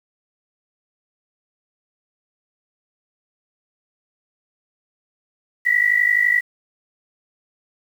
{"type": "tone pair together", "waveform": "sine", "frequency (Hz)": [1923.7, 1975.5], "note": ["B6", "B6"], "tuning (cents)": [-46, 0], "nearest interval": "unison", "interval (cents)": 46, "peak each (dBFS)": -17, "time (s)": [5.65, 6.41], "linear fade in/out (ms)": 20, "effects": ["7-bit"]}